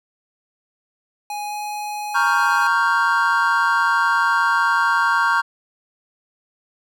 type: tone with pitch glide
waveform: square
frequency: 830.6 to 836.4 Hz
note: G#5 to G#5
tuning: 0 to +12 cents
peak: -26 dBFS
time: 1.3-2.67 s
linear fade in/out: 2 ms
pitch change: +12 cents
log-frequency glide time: 1.47-1.54 s
type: chord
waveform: triangle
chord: G half-diminished seventh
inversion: first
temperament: equal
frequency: 932.3 / 1108.7 / 1396.9 / 1568 Hz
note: Bb5 / Db6 / F6 / G6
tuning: 0 / 0 / 0 / 0 cents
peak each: -19 dBFS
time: 2.14-5.42 s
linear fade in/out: 20 ms
effects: none